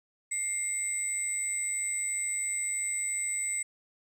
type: tone pair together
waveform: sine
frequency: 2118 / 7997 Hz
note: C7 / B8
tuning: +21 / +21 cents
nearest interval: octave + major seventh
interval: 2300 cents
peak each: -34 / -29 dBFS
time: 0.31-3.63 s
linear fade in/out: 10 ms
effects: tanh soft clip ceiling -24 dBFS + 11-bit